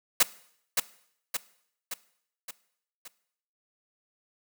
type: noise with echo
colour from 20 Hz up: white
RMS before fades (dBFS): -19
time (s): 0.2-0.23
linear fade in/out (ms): 5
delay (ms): 570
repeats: 5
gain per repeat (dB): -5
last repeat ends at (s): 3.08
effects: noise-tail reverb RT60 0.7 s tail -19 dB re dry + high-pass 200 Hz 12 dB/octave